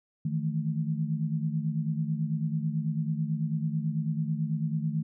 sine tone cluster, 154.6 / 163.7 / 218.8 Hz, D#3 / E3 / A3, -11 / -12 / -9 cents, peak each -29 / -32 / -34 dBFS, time 0.25-5.03 s, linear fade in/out 5 ms, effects none

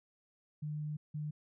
sine tone bursts at uneven times, 150.7 Hz, D3, 45 cents sharp, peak -36 dBFS, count 2, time 0.62-0.97 / 1.14-1.31 s, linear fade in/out 10 ms, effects none

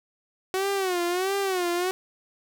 sawtooth tone with vibrato, 371.2 Hz, F#4, 6 cents sharp, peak -20 dBFS, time 0.54-1.91 s, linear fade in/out 0 ms, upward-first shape sine, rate 1.5 Hz, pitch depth 120 cents each way, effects none

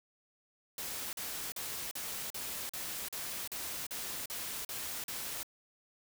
white noise bursts, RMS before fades -40 dBFS, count 12, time 0.78-5.431 s, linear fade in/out 2 ms, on 350 ms, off 41 ms, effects none

